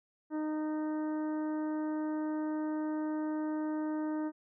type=harmonic tone; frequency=307.9 Hz; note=D#4; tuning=18 cents flat; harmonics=1 / 2 / 3 / 4 / 5 / 6; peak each=-32 / -43 / -45 / -51 / -53 / -58 dBFS; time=0.3-4.32 s; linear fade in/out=50 ms; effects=none